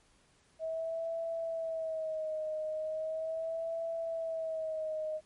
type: tone with vibrato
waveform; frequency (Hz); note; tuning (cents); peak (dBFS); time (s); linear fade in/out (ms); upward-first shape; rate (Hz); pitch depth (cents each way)
sine; 641; E5; -49; -33; 0.59-5.21; 50; sine; 0.38; 55
effects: pink hiss -67 dBFS RMS until 5.25 s + MP3 48 kbps